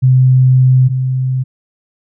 sine tone pair in turn, 129 / 129.66 Hz, C3 / C3, -24 / -15 cents, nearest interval unison, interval 9 cents, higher second, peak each -5 / -12 dBFS, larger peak first, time 0.02-0.89 / 0.89-1.44 s, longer first, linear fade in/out 20 ms, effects none

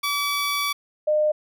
15% pulse / sine tone pair in turn, 1147 / 607.6 Hz, D6 / D#5, -41 / -41 cents, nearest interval major seventh, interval 1100 cents, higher first, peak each -16 / -17 dBFS, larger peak first, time 0.03-0.73 / 1.07-1.32 s, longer first, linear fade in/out 10 ms, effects none

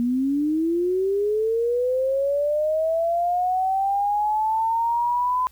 sine linear sweep, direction up, 234.7 to 1016 Hz, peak -19 dBFS, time 0-5.47 s, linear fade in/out 0 ms, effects added 60 Hz sine -52 dBFS peak until 5.51 s + white hiss -57 dBFS RMS until 5.51 s

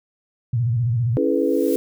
sine tone with vibrato, 118.2 Hz, A#2, 24 cents sharp, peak -17 dBFS, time 0.53-1.17 s, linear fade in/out 5 ms, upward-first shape square, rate 15 Hz, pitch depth 98 cents each way
blue noise with exponential growth, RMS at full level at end -33 dBFS, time 1.11-1.76 s, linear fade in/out 5 ms, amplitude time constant 140 ms
sine chord, C# minor seventh, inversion none, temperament equal with one note detuned, 277.2 / 329.6 / 425.5 / 493.9 Hz, C#4 / E4 / G#4 / B4, 0 / 0 / +42 / 0 cents, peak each -22 dBFS, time 1.17-1.76 s, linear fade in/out 0 ms
effects none

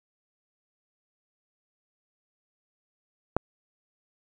click, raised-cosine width 1 ms, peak -8 dBFS, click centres 3.366 s, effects none

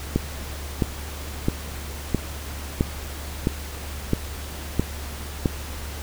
click train, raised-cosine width 3 ms, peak -6 dBFS, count 9, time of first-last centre 0.16-5.458 s, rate 1.51 Hz, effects added 72 Hz sine -33 dBFS peak until 6.02 s + pink hiss -37 dBFS RMS until 6.02 s

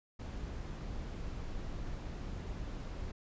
brown noise, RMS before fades -41 dBFS, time 0.19-3.12 s, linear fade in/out 10 ms, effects resampled to 16000 Hz

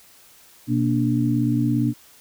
sine tone cluster, 125.2 / 235.2 / 292.6 Hz, B2 / A#3 / D4, +24 / +16 / -6 cents, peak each -22 dBFS, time 0.67-1.94 s, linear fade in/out 50 ms, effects white hiss -51 dBFS RMS until 2.2 s

